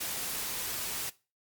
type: noise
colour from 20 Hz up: white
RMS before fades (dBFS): -35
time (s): 0-1.1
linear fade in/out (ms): 10
effects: noise-tail reverb RT60 0.3 s tail -19 dB re dry + MP3 96 kbps